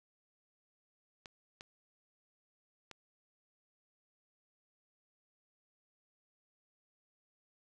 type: clicks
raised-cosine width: 0.2 ms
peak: -30 dBFS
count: 3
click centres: 1.258 / 1.609 / 2.913 s
effects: none